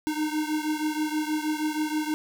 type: beating tone pair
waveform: square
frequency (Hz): 304.9 / 311.2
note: D#4 / D#4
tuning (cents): -35 / 0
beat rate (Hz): 6.3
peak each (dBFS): -28 / -31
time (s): 0.07-2.14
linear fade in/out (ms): 0
effects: none